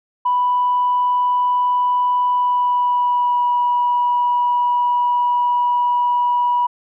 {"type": "tone with pitch glide", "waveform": "sine", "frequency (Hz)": [987.8, 973.6], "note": ["B5", "B5"], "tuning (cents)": [0, -25], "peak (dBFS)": -13, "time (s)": [0.25, 6.67], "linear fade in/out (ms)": 10, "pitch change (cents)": -25, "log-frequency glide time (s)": [2.31, 3.51], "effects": ["tanh soft clip ceiling -9 dBFS"]}